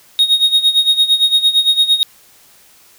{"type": "tone with tremolo", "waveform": "triangle", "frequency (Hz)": 3739, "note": "A#7", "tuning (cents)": 4, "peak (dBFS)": -5, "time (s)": [0.19, 2.03], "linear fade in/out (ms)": 0, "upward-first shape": "sine", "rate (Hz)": 8.8, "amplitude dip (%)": 80, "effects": ["white hiss -47 dBFS RMS until 2.98 s"]}